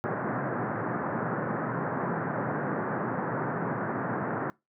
pink band-pass noise, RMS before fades -31 dBFS, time 0.04-4.5 s, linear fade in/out 0 ms, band 120 to 1700 Hz, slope 48 dB/octave, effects noise-tail reverb RT60 0.2 s tail -22 dB re dry

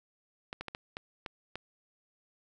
clicks, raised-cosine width 0.3 ms, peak -22 dBFS, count 7, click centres 0.529 / 0.61 / 0.683 / 0.749 / 0.969 / 1.262 / 1.556 s, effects none

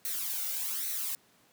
blue noise with flanger, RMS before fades -34 dBFS, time 0.05-1.15 s, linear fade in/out 0 ms, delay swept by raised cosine 0.49 to 1.42 ms, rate 1.2 Hz, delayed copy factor +0.6, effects pink hiss -64 dBFS RMS until 1.52 s + high-pass 150 Hz 12 dB/octave

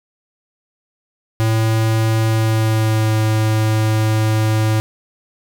square tone with pitch glide, 111.3 to 109.2 Hz, A2 to A2, +20 to -13 cents, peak -14 dBFS, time 1.4-4.8 s, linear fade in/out 0 ms, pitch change -33 cents, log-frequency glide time 2.27-3.16 s, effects none

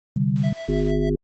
sine chord, C suspended second, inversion none, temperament equal, 130.81 / 146.83 / 196 Hz, C3 / D3 / G3, 0 / 0 / 0 cents, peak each -23 / -22 / -22 dBFS, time 0.16-0.53 s, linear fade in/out 5 ms
white noise, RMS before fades -41 dBFS, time 0.36-0.91 s, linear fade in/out 0 ms
square tone with tremolo, 659.3 Hz, E5, in tune, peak -30 dBFS, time 0.43-1.1 s, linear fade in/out 10 ms, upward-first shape sine, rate 6.6 Hz, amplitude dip 75%
harmonic tone, 51.1 Hz, G#1, 27 cents flat, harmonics 1 / 3 / 5 / 7 / 8, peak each -25 / -25 / -25 / -25 / -25 dBFS, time 0.68-1.16 s, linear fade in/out 10 ms
effects low-pass 5000 Hz 12 dB/octave + Opus 24 kbps

